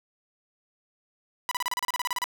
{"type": "tone bursts", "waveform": "sawtooth", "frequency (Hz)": 987.8, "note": "B5", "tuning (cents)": 0, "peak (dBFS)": -22, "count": 14, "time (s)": [1.49, 2.241], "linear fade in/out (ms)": 0, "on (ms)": 23, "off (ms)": 33, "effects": []}